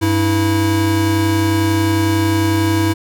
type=tone pair together; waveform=square; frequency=98 / 325.1 Hz; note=G2 / E4; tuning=0 / -24 cents; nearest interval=octave + major sixth; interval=2076 cents; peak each=-17 / -16 dBFS; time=0.01-2.94 s; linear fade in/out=20 ms; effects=none